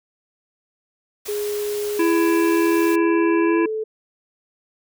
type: band-stop noise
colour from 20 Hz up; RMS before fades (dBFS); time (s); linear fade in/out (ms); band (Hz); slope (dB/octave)
white; -34; 1.25-2.96; 10; 120 to 240; 48
type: tone with pitch glide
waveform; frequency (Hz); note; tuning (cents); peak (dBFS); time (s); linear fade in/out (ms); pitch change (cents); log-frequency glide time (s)
sine; 415.3 to 436.5; G#4 to A4; 0 to -14; -22; 1.28-3.84; 10; +86; 3.45-3.59
type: harmonic tone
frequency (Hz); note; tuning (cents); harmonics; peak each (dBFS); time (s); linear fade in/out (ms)
334.3; E4; +24; 1 / 3 / 5 / 7 / 8; -16 / -26 / -30 / -33 / -34; 1.99-3.66; 5
effects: none